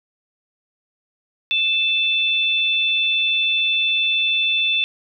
sine tone pair together, 2637 / 3524 Hz, E7 / A7, 0 / +2 cents, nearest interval perfect fourth, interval 502 cents, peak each -19 dBFS, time 1.51-4.84 s, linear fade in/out 0 ms, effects none

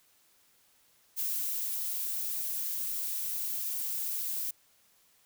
violet noise with ADSR envelope, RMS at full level -32 dBFS, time 1.16-4.51 s, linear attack 33 ms, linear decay 490 ms, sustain -2 dB, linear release 6 ms, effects white hiss -66 dBFS RMS until 5.25 s

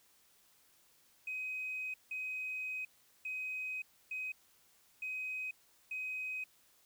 triangle tone bursts at uneven times, 2520 Hz, D#7, 21 cents sharp, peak -34 dBFS, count 6, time 1.27-1.94 / 2.11-2.85 / 3.25-3.82 / 4.11-4.32 / 5.02-5.51 / 5.91-6.44 s, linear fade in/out 5 ms, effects tanh soft clip ceiling -35 dBFS + white hiss -68 dBFS RMS until 6.85 s

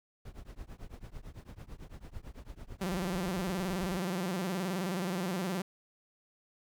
brown noise with tremolo, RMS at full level -42 dBFS, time 0.25-4 s, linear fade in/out 5 ms, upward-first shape triangle, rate 9 Hz, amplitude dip 100%
sawtooth tone with vibrato, 183.6 Hz, F#3, 13 cents flat, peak -28 dBFS, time 2.81-5.62 s, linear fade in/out 5 ms, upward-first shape square, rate 19 Hz, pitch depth 100 cents each way
effects none

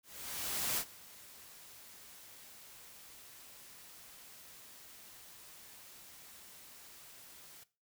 white noise with ADSR envelope, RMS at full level -34 dBFS, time 0.03-7.64 s, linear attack 750 ms, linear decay 65 ms, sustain -21 dB, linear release 10 ms, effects noise-tail reverb RT60 0.3 s tail -17 dB re dry

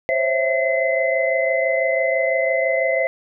sine tone cluster, 527 / 553 / 660 / 2044 Hz, C5 / C#5 / E5 / C7, +12 / -4 / +2 / -41 cents, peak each -21 / -27 / -21 / -22 dBFS, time 0.09-3.07 s, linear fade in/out 0 ms, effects none

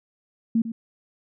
sine tone with echo, 227.4 Hz, A#3, 43 cents flat, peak -17 dBFS, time 0.55-0.62 s, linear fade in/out 5 ms, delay 100 ms, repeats 1, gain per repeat -11 dB, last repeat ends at 0.72 s, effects none

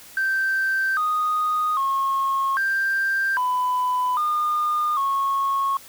sine tone with pitch steps, 1560 / 1240 / 1085 / 1580 / 1000 / 1216 / 1096 Hz, G6 / D#6 / C#6 / G6 / B5 / D#6 / C#6, -9 / -6 / -37 / +13 / +21 / -40 / -20 cents, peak -18 dBFS, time 0.17-5.77 s, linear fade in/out 2 ms, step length 800 ms, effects tanh soft clip ceiling -16 dBFS + white hiss -45 dBFS RMS until 5.88 s

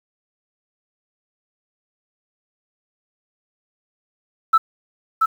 sine tone with echo, 1318.5 Hz, E6, in tune, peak -8 dBFS, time 4.53-4.58 s, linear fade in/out 10 ms, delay 680 ms, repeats 1, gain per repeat -4 dB, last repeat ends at 5.26 s, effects tanh soft clip ceiling -6 dBFS + 7-bit

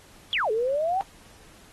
sine exponential two-way sweep, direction down then up, 3498 to 420.4 to 797 Hz, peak -22 dBFS, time 0.33-1.01 s, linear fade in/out 0 ms, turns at 0.51 s, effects pink hiss -53 dBFS RMS until 1.72 s + AAC 32 kbps

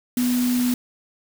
sine tone in noise, 246.9 Hz, B3, in tune, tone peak -18 dBFS, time 0.17-0.74 s, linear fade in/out 2 ms, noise white, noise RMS -31 dBFS, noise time 0.17-0.74 s, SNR +10 dB, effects none

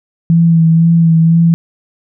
sine tone with vibrato, 165.2 Hz, E3, 4 cents sharp, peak -5 dBFS, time 0.3-1.54 s, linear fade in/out 0 ms, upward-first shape sine, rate 2 Hz, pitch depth 26 cents each way, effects none

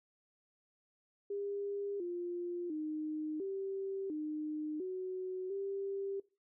sine tone with pitch steps, 402.7 / 350.6 / 308 / 388.7 / 305.3 / 371.4 / 393.7 Hz, G4 / F4 / D#4 / G4 / D#4 / F#4 / G4, +47 / +7 / -17 / -15 / -33 / +7 / +8 cents, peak -36 dBFS, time 1.3-6.2 s, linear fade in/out 5 ms, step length 700 ms, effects noise-tail reverb RT60 0.3 s tail -20 dB re dry

